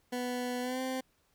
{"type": "tone with pitch glide", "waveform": "20% pulse", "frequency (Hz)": [247.5, 259.8], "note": ["B3", "C4"], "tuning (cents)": [4, -12], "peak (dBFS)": -28, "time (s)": [0.12, 1.01], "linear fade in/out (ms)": 10, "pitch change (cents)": 84, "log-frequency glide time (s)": [0.61, 0.81], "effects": ["pink hiss -72 dBFS RMS until 1.34 s"]}